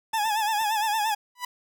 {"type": "tone with vibrato", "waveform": "40% pulse", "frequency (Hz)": 860, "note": "A5", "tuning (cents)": -40, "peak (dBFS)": -22, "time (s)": [0.13, 1.15], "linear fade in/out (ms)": 10, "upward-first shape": "sine", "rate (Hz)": 8.7, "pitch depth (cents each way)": 77}
{"type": "clicks", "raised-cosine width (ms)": 0.5, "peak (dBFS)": -31, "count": 3, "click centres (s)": [0.134, 0.256, 0.616]}
{"type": "tone with exponential growth", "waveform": "sawtooth", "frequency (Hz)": 987.8, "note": "B5", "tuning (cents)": 0, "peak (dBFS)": -22, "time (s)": [1.35, 1.45], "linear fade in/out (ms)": 5, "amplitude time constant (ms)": 21}
{"effects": []}